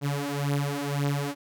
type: beating tone pair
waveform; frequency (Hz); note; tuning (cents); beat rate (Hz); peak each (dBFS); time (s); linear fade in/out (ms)
sawtooth; 141.5 / 143.4; C#3 / D3; +36 / -41; 1.9; -25; 0.01-1.35; 50
effects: none